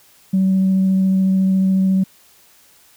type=tone with vibrato; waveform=sine; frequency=190 Hz; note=F#3; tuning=46 cents sharp; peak=-11 dBFS; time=0.33-2.04 s; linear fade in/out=10 ms; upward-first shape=triangle; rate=14 Hz; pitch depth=10 cents each way; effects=tanh soft clip ceiling -9 dBFS + white hiss -51 dBFS RMS until 2.96 s